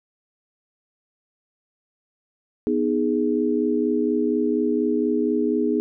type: chord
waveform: sine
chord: G# minor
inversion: first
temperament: equal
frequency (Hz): 246.9 / 311.1 / 415.3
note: B3 / D#4 / G#4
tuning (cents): 0 / 0 / 0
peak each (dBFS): -23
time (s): 2.67-5.8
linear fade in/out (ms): 0
effects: none